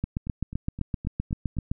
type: two click trains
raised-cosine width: 5 ms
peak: -14 / -24 dBFS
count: 14 / 6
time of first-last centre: 0.04-1.715 / 0.27-1.569 s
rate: 7.76 / 3.85 Hz
effects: none